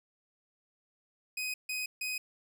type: tone bursts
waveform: sawtooth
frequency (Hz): 2508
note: D#7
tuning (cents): +13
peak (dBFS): -30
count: 3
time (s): 1.37-2.18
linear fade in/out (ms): 5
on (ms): 170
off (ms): 150
effects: none